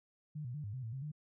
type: tone with pitch steps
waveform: sine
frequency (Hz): 151.2 / 121.9 / 148.9 / 102.8 / 129.6 / 112.1 / 133.3 / 150.4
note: D#3 / B2 / D3 / G#2 / C3 / A2 / C3 / D3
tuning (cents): -49 / -22 / +24 / -17 / -16 / +33 / +33 / +42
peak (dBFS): -39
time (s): 0.35-1.118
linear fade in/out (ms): 10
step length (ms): 96
effects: none